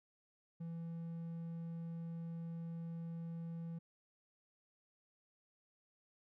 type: tone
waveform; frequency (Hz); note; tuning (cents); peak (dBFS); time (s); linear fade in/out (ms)
triangle; 166.7; E3; +20; -40; 0.6-3.79; 10
effects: none